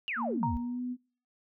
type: exponential sweep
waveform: sine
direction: down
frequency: 2960 to 58.6 Hz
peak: -31 dBFS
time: 0.08-0.57 s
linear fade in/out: 0 ms
type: tone with pitch glide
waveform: sine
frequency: 233.1 to 248.4 Hz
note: A#3 to B3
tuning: 0 to +10 cents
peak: -32 dBFS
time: 0.16-0.97 s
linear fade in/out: 50 ms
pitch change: +110 cents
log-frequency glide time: 0.39-0.81 s
type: tone with exponential decay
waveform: sine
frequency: 932.3 Hz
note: A#5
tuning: in tune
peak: -26 dBFS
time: 0.43-0.79 s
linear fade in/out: 1 ms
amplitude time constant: 78 ms
effects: noise-tail reverb RT60 0.4 s tail -21 dB re dry